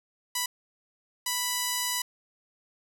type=tone bursts at uneven times; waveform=5% pulse; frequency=987.8 Hz; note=B5; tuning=in tune; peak=-15 dBFS; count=2; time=0.35-0.46 / 1.26-2.02 s; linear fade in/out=5 ms; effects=none